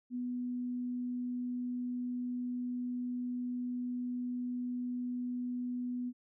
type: tone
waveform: sine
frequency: 246.9 Hz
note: B3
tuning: in tune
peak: -34 dBFS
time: 0.1-6.13 s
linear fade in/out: 50 ms
effects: none